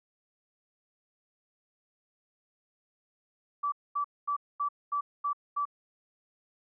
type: tone bursts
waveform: sine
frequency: 1156 Hz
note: D6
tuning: 28 cents flat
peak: -27 dBFS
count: 7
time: 3.63-5.654 s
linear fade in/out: 10 ms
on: 92 ms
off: 230 ms
effects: none